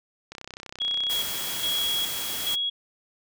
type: click train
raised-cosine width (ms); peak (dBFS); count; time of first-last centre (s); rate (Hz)
0.2; -21; 49; 0.32-1.815; 32.1
type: tone with tremolo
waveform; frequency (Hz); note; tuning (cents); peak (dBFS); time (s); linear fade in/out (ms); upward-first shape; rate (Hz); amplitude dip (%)
sine; 3322; G#7; 0; -24; 0.8-2.7; 10; square; 1.2; 65
type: noise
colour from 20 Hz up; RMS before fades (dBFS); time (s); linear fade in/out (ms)
white; -32; 1.09-2.56; 20
effects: none